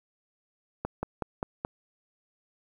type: slowing click train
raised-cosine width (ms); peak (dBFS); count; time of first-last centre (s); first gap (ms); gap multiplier
1; -16; 5; 0.85-1.649; 180; 1.07
effects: 9-bit